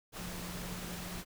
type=tone in noise; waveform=sine; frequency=178.4 Hz; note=F3; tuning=37 cents sharp; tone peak=-44 dBFS; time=0.16-1.24 s; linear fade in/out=50 ms; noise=pink; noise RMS=-43 dBFS; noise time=0.12-1.25 s; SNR=-4 dB; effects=none